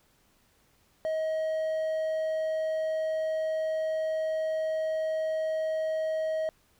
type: tone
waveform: triangle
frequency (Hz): 633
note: D#5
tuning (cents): +30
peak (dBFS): -25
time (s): 1.05-6.49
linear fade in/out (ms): 0
effects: pink hiss -66 dBFS RMS until 6.79 s